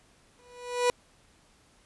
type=tone with exponential growth; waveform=30% pulse; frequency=490 Hz; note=B4; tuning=14 cents flat; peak=-17 dBFS; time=0.39-0.9 s; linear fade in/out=0 ms; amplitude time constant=110 ms; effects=pink hiss -62 dBFS RMS until 1.85 s + resampled to 24000 Hz